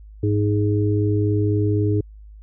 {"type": "harmonic tone", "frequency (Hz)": 103.83, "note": "G#2", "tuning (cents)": 0, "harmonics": [1, 3, 4], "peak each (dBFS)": [-18, -23, -24], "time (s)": [0.23, 2.01], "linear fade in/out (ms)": 5, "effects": ["added 52 Hz sine -39 dBFS peak until 2.42 s"]}